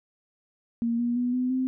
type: tone with pitch steps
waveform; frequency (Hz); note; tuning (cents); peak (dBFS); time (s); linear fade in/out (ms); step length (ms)
sine; 233.1 / 239.2 / 245.5 / 252 / 258.6; A#3 / A#3 / B3 / B3 / C4; 0 / +45 / -10 / +35 / -20; -23; 0.82-1.67; 0; 170
effects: none